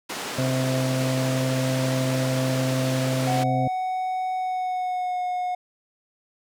pink band-pass noise, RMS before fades -32 dBFS, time 0.09-3.44 s, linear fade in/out 10 ms, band 290 to 8700 Hz, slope 12 dB/octave
harmonic tone, 130.3 Hz, C3, 7 cents flat, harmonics 1 / 2 / 4 / 5, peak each -24 / -27 / -30 / -31 dBFS, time 0.38-3.68 s, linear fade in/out 5 ms
triangle tone with pitch glide, 744 to 725.3 Hz, F#5 to F#5, +9 to -35 cents, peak -22 dBFS, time 3.27-5.55 s, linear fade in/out 5 ms, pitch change -44 cents, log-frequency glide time 4.36-5.22 s
effects none

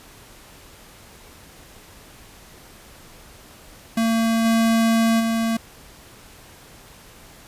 square tone with level steps, 226.8 Hz, A#3, 47 cents flat, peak -18 / -16 / -20 dBFS, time 3.97-5.57 s, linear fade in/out 5 ms, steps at 4.44 / 5.19 s, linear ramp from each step 20 ms, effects pink hiss -46 dBFS RMS until 7.47 s + resampled to 32000 Hz

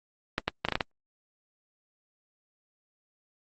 clicks, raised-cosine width 0.3 ms, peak -9 dBFS, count 7, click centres 0.381 / 0.48 / 0.65 / 0.686 / 0.723 / 0.755 / 0.808 s, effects Opus 24 kbps

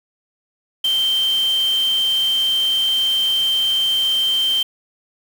sine tone in noise, 3131 Hz, G7, 3 cents flat, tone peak -15 dBFS, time 0.84-4.63 s, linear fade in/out 5 ms, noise white, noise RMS -33 dBFS, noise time 0.84-4.63 s, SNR +15 dB, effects none

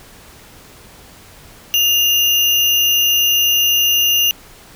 sine tone with sample-and-hold, 2824 Hz, F7, 19 cents sharp, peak -11 dBFS, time 1.74-4.31 s, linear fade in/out 0 ms, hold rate 8820 Hz, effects pink hiss -42 dBFS RMS until 4.75 s

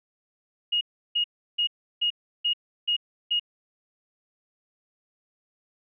sine tone bursts, 2871 Hz, F7, 47 cents sharp, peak -21 dBFS, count 7, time 0.72-3.397 s, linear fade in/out 10 ms, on 91 ms, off 340 ms, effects none

